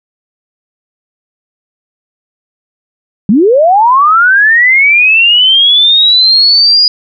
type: linear sweep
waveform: sine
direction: up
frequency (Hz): 181.2 to 4931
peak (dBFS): -3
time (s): 3.29-6.88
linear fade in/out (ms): 2
effects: none